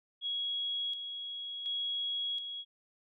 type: tone with tremolo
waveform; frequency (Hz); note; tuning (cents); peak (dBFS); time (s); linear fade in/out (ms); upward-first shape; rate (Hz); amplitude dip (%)
sine; 3322; G#7; 0; -32; 0.21-2.65; 50; square; 0.69; 50
effects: none